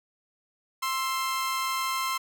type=tone pair together; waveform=sawtooth; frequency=1052 / 1325.4 Hz; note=C6 / E6; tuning=+9 / +9 cents; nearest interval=major third; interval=400 cents; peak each=-24 / -30 dBFS; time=0.82-2.18 s; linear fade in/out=10 ms; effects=none